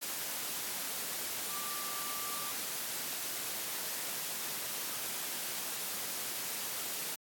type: tone in noise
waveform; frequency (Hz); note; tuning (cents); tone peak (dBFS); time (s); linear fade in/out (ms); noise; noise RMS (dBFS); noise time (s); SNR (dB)
sine; 1174.7; D6; 0; -44; 1.49-2.52; 20; white; -38; 0.01-7.16; -9
effects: high-pass 150 Hz 12 dB/octave + AAC 64 kbps